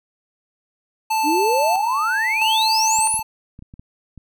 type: tone with tremolo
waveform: square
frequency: 880 Hz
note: A5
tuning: in tune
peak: -18 dBFS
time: 1.1-3.23 s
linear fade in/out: 10 ms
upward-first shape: square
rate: 0.76 Hz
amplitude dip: 55%
type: exponential sweep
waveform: sine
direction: up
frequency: 277.2 to 11790 Hz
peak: -18 dBFS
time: 1.23-3.21 s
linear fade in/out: 50 ms
type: clicks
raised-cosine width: 5 ms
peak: -27 dBFS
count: 8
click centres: 2.988 / 3.142 / 3.193 / 3.591 / 3.624 / 3.739 / 3.795 / 4.177 s
effects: none